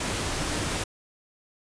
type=tone in noise; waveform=sine; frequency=300.7 Hz; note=D4; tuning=41 cents sharp; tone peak=-38 dBFS; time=0.41-0.66 s; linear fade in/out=5 ms; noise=pink; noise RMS=-29 dBFS; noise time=0-0.84 s; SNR=-12 dB; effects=resampled to 22050 Hz